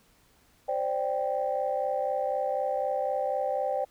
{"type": "chord", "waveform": "sine", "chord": "C suspended second", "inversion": "none", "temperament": "equal", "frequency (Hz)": [523.3, 587.3, 784], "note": ["C5", "D5", "G5"], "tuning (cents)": [0, 0, 0], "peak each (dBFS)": -30, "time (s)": [0.68, 3.85], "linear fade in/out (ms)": 10, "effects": ["tanh soft clip ceiling -17 dBFS", "pink hiss -63 dBFS RMS until 3.9 s"]}